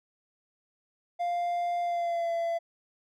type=tone with pitch glide; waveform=triangle; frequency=698.5 to 674.7 Hz; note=F5 to E5; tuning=0 to +40 cents; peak=-25 dBFS; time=1.19-2.59 s; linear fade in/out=20 ms; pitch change=-60 cents; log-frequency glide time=1.82-2.32 s; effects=none